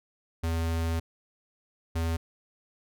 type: tone pair in turn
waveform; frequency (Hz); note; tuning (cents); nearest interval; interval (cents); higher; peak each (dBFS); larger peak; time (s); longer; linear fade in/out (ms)
square; 82.41 / 82.41; E2 / E2; 0 / 0; unison; 0; neither; -27; neither; 0.43-1 / 1.95-2.17; first; 10
effects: none